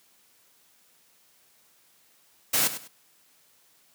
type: noise with echo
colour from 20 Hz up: white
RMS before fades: -23 dBFS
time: 2.53-2.68 s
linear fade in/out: 10 ms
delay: 100 ms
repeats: 2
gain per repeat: -12 dB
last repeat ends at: 2.88 s
effects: white hiss -62 dBFS RMS until 3.94 s + high-pass 100 Hz 12 dB/octave